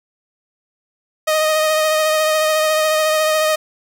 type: tone with vibrato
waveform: sawtooth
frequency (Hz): 622.3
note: D#5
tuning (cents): 0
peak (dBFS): -10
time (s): 1.27-3.56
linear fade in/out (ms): 10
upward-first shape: triangle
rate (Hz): 14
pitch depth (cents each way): 23
effects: none